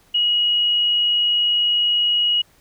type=tone; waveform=sine; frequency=2900 Hz; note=F#7; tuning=35 cents flat; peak=-15 dBFS; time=0.14-2.42 s; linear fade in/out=10 ms; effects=pink hiss -56 dBFS RMS until 2.6 s